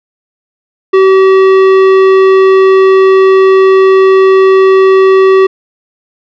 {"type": "tone with tanh clipping", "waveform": "sine", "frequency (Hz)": 382.1, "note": "G4", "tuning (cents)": -44, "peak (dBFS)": -4, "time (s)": [0.93, 5.47], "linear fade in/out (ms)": 10, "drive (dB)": 14, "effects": []}